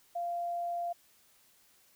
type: tone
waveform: sine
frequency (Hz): 693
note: F5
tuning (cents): -14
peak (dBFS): -32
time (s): 0.15-0.93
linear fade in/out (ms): 10
effects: white hiss -65 dBFS RMS until 1.95 s